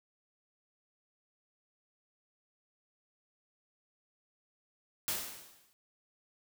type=noise with exponential decay; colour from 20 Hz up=white; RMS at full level=-32 dBFS; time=5.08-5.73 s; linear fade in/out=0 ms; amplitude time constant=140 ms; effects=none